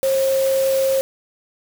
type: tone in noise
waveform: sine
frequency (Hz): 536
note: C5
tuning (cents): +42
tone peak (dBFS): -15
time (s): 0.03-1.01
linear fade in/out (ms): 0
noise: white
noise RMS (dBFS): -30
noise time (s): 0.03-1.01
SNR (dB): +12
effects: none